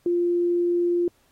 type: tone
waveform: sine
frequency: 348.4 Hz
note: F4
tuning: 4 cents flat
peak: -19 dBFS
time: 0.06-1.08 s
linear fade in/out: 2 ms
effects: pink hiss -64 dBFS RMS until 1.31 s + AAC 48 kbps